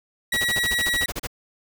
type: tone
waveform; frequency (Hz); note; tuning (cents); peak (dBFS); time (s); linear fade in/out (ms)
30% pulse; 1921; B6; -48; -18; 0.32-1.06; 5
type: noise bursts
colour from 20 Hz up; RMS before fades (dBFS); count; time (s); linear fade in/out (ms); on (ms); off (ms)
pink; -29; 13; 0.33-1.272; 10; 42; 33
effects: none